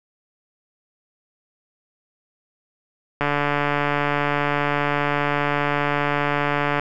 click train, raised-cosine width 0.5 ms, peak -6 dBFS, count 521, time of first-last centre 3.21-6.796 s, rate 145 Hz, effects none

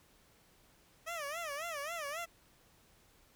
15% pulse tone with vibrato, 622.3 Hz, D#5, in tune, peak -32 dBFS, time 1.06-2.26 s, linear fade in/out 20 ms, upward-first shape sine, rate 3.7 Hz, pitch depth 180 cents each way, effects pink hiss -66 dBFS RMS until 3.35 s

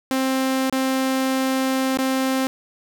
sawtooth tone with dropouts, 263.6 Hz, C4, 13 cents sharp, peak -15 dBFS, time 0.11-2.47 s, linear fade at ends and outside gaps 0 ms, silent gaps 0.698-0.726 / 1.973-1.987 s, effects none

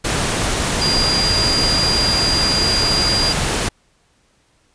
sine tone in noise, 4800 Hz, D8, 37 cents sharp, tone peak -16 dBFS, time 0.81-3.33 s, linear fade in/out 10 ms, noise pink, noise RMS -19 dBFS, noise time 0.04-3.69 s, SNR 0 dB, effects pink hiss -59 dBFS RMS until 4.74 s + resampled to 22050 Hz

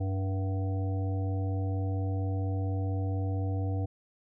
harmonic tone with a mistuned harmonic, 96.2 Hz, G2, 32 cents flat, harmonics 1 / 3 / 5 / 7 / 8, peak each -28 / -38 / -42 / -45 / -46 dBFS, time 0-3.86 s, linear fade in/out 10 ms, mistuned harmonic 8, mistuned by -27 cents, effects none

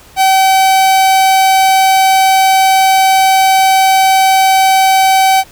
45% pulse tone, 766 Hz, G5, 40 cents flat, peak -6 dBFS, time 0.16-5.44 s, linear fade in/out 50 ms, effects pink hiss -40 dBFS RMS until 5.51 s

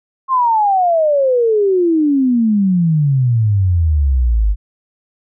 sine exponential sweep, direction down, 1077 to 48.58 Hz, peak -10 dBFS, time 0.28-4.56 s, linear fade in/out 50 ms, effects none

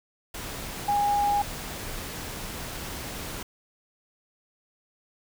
sine tone in noise, 818 Hz, G#5, 26 cents flat, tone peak -21 dBFS, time 0.88-1.42 s, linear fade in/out 5 ms, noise pink, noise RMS -36 dBFS, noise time 0.34-3.43 s, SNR +12 dB, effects none

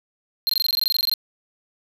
square tone bursts, 4186 Hz, C8, in tune, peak -18 dBFS, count 16, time 0.47-1.138 s, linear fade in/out 0 ms, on 23 ms, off 20 ms, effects none

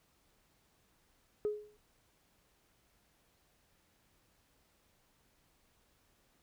sine tone with exponential decay, 420.1 Hz, G#4, 20 cents sharp, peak -27 dBFS, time 1.45-1.77 s, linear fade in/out 0 ms, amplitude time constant 68 ms, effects tanh soft clip ceiling -26 dBFS + pink hiss -72 dBFS RMS until 6.42 s

